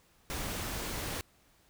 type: noise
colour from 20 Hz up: pink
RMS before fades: -37 dBFS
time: 0.3-1.21 s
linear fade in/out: 0 ms
effects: pink hiss -66 dBFS RMS until 1.69 s